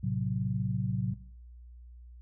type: chord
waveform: sine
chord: F# diminished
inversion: first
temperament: equal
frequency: 110 / 130.81 / 185 Hz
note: A2 / C3 / F#3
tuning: 0 / 0 / 0 cents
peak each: -32 dBFS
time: 0.03-1.14 s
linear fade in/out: 10 ms
effects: noise-tail reverb RT60 0.5 s tail -17 dB re dry + added 60 Hz sine -47 dBFS peak until 2.21 s